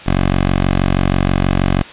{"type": "tone", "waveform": "10% pulse", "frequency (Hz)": 46.25, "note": "F#1", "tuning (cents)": 0, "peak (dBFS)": -4, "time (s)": [0.06, 1.83], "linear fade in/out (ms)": 10, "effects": ["white hiss -34 dBFS RMS until 1.92 s", "resampled to 8000 Hz"]}